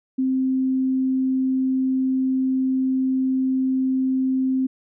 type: tone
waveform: sine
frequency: 261.6 Hz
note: C4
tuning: in tune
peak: -18 dBFS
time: 0.18-4.67 s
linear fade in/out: 10 ms
effects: none